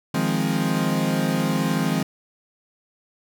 40% pulse chord, F minor seventh, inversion third, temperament equal, 155.56 / 174.61 / 207.7 / 261.6 Hz, Eb3 / F3 / Ab3 / C4, 0 / 0 / 0 / 0 cents, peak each -25 dBFS, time 0.14-2.03 s, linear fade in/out 5 ms, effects none

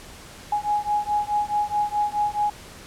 sine beating tone pair, 830.6 / 835.3 Hz, G#5 / G#5, 0 / +10 cents, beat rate 4.7 Hz, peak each -24 dBFS, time 0.52-2.5 s, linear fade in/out 5 ms, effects pink hiss -43 dBFS RMS until 2.86 s + low-pass 11000 Hz 12 dB/octave

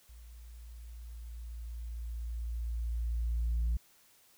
sine tone with level ramp, 57.8 Hz, A#1, 14 cents flat, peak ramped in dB -49 to -25 dBFS, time 0.09-3.77 s, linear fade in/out 5 ms, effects tanh soft clip ceiling -26 dBFS + white hiss -64 dBFS RMS until 4.37 s

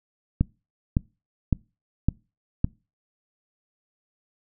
click train, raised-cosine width 5 ms, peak -7 dBFS, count 5, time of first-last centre 0.41-2.645 s, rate 1.79 Hz, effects noise-tail reverb RT60 0.3 s tail -25 dB re dry

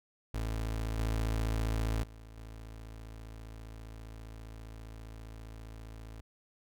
30% pulse tone with level steps, 55 Hz, A1, in tune, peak -30 / -27 / -46 / -42 dBFS, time 0.34-6.21 s, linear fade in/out 5 ms, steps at 0.98 / 2.03 / 2.37 s, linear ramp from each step 5 ms, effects none

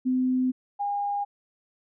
sine tone pair in turn, 255.7 / 811.8 Hz, C4 / G#5, -40 / -40 cents, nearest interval octave + minor sixth, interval 2000 cents, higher second, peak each -21 / -25 dBFS, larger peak first, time 0.05-0.52 / 0.79-1.25 s, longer first, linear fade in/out 20 ms, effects none

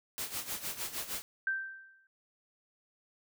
white noise with tremolo, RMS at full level -36 dBFS, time 0.18-1.22 s, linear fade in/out 0 ms, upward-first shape sine, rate 6.5 Hz, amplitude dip 75%
sine tone with exponential decay, 1563 Hz, G6, 6 cents flat, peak -27 dBFS, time 1.47-2.07 s, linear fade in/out 2 ms, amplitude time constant 130 ms
effects none

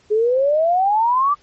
sine exponential sweep, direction up, 415.3 to 1193 Hz, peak -13 dBFS, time 0.1-1.35 s, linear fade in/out 20 ms, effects pink hiss -55 dBFS RMS until 1.42 s + MP3 32 kbps

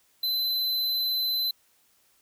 square tone, 4041 Hz, B7, 39 cents sharp, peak -25 dBFS, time 0.23-1.51 s, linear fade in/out 5 ms, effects white hiss -65 dBFS RMS until 2.21 s

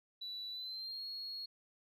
sine tone with pitch glide, 3951 to 4309 Hz, B7 to C#8, 0 to -50 cents, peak -40 dBFS, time 0.21-1.46 s, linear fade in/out 10 ms, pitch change +150 cents, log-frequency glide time 0.51-1.06 s, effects tanh soft clip ceiling -38 dBFS

